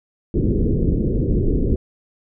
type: low-pass noise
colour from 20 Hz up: pink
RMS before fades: -18 dBFS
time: 0.34-1.76 s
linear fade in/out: 5 ms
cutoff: 450 Hz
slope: 48 dB/octave
effects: none